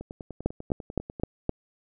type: two click trains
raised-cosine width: 2 ms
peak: -24 / -11 dBFS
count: 13 / 5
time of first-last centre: 0.01-1.198 / 0.46-1.494 s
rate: 10.1 / 3.87 Hz
effects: none